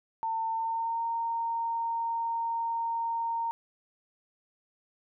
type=tone with pitch glide; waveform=sine; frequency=900 to 922.1 Hz; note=A5 to A#5; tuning=+39 to -19 cents; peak=-28 dBFS; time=0.23-3.51 s; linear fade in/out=0 ms; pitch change=+42 cents; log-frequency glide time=0.5-1.02 s; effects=none